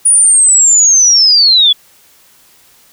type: linear sweep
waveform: sine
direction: down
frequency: 9730 to 3344 Hz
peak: -4 dBFS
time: 0.05-1.73 s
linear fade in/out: 10 ms
effects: white hiss -46 dBFS RMS until 2.92 s